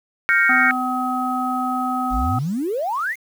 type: chord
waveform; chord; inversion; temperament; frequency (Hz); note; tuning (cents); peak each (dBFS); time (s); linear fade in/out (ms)
sine; G half-diminished seventh; third; equal; 1396.9 / 1568 / 1864.7 / 2217; F6 / G6 / Bb6 / Db7; 0 / 0 / 0 / 0; -19; 0.29-0.71; 0
type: harmonic tone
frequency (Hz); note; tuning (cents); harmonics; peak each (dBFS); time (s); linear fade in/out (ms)
254; B3; +49; 1 / 3 / 5; -24 / -24 / -24; 0.49-2.39; 5
type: exponential sweep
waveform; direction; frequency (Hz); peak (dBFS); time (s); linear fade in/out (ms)
sine; up; 43.53 to 2194; -20; 2.1-3.16; 50
effects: 7-bit